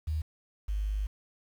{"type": "tone pair in turn", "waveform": "sine", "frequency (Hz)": [77.78, 50.97], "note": ["D#2", "G#1"], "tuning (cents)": [0, -32], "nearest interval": "perfect fifth", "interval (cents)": 732, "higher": "first", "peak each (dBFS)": -28, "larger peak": "neither", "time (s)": [[0.07, 0.22], [0.68, 1.07]], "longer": "second", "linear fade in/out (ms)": 10, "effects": ["9-bit"]}